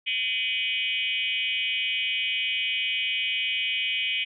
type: tone with frequency modulation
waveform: sine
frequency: 2724 Hz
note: F7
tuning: 44 cents flat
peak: -24 dBFS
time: 0.06-4.25 s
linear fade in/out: 20 ms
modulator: 225 Hz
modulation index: 2.3
effects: none